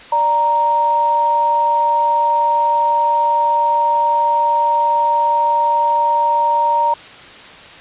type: tone pair together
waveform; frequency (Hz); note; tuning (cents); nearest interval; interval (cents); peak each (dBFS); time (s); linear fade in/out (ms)
sine; 587.3 / 932.3; D5 / A#5; 0 / 0; minor sixth; 800; -22 / -12; 0.12-6.94; 5
effects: white hiss -37 dBFS RMS until 7.8 s + resampled to 8000 Hz